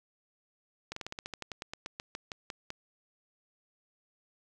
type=slowing click train; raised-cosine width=0.2 ms; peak=-21 dBFS; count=18; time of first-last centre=0.92-2.704 s; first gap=44 ms; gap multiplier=1.1; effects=none